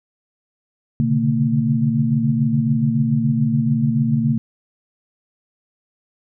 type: tone cluster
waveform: sine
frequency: 122.7 / 139.6 / 146.6 / 227 Hz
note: B2 / C#3 / D3 / A#3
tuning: -11 / +13 / -3 / -46 cents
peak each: -23 / -22 / -21 / -18 dBFS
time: 1-4.38 s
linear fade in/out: 0 ms
effects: none